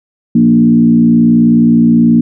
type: tone with frequency modulation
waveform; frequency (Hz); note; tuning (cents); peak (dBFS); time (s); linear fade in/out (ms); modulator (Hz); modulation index
sine; 233.1; A#3; 0; -4; 0.35-2.21; 5; 58.9; 0.88
effects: none